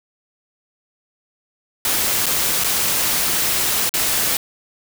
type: noise with dropouts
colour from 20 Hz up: white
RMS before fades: -19 dBFS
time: 1.85-4.37 s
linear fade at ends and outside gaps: 1 ms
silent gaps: 2.258-2.265 / 2.638-2.644 / 3.893-3.939 s
effects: none